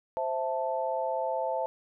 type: chord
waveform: sine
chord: A minor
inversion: first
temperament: equal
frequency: 523.3 / 659.3 / 880 Hz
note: C5 / E5 / A5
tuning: 0 / 0 / 0 cents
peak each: -32 dBFS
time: 0.17-1.66 s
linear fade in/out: 0 ms
effects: none